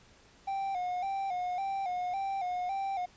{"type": "tone with vibrato", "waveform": "triangle", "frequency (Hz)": 751, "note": "F#5", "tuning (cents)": 26, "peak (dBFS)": -29, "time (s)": [0.47, 3.06], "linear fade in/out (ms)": 10, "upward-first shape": "square", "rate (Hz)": 1.8, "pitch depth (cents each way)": 71, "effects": ["pink hiss -60 dBFS RMS until 3.16 s", "resampled to 16000 Hz"]}